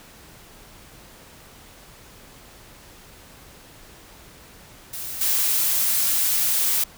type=noise with level steps; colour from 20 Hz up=blue; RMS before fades=-32 / -21 dBFS; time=4.93-6.84 s; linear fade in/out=5 ms; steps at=5.21 s; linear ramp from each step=2 ms; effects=pink hiss -47 dBFS RMS until 6.97 s